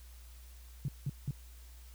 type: tone bursts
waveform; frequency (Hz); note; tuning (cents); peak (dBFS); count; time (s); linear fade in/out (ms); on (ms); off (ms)
sine; 138.2; C#3; -5; -31; 3; 0.85-1.309; 2; 33; 180
effects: added 60 Hz sine -50 dBFS peak until 1.94 s + white hiss -61 dBFS RMS until 1.94 s